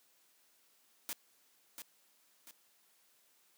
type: noise with echo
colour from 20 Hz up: white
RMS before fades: -40 dBFS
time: 1.09-1.13 s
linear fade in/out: 0 ms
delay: 690 ms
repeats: 2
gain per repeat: -7 dB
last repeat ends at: 2.51 s
effects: white hiss -70 dBFS RMS until 3.57 s + high-pass 200 Hz 12 dB/octave